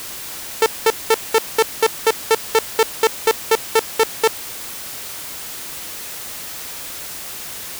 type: tone bursts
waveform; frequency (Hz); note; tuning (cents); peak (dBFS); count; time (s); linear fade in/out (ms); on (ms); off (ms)
sawtooth; 446.2; A4; +24; -6; 16; 0.62-4.276; 2; 41; 200
effects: white hiss -31 dBFS RMS until 7.79 s